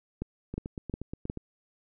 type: two click trains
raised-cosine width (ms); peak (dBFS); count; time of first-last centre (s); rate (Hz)
3; -23 / -19; 8 / 4; 0.54-1.373 / 0.22-1.299; 8.4 / 2.78
effects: none